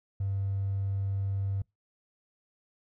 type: tone with hard clipping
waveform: triangle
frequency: 98 Hz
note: G2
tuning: in tune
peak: -28 dBFS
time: 0.2-1.62 s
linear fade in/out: 5 ms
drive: 3 dB
effects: noise-tail reverb RT60 0.2 s tail -26 dB re dry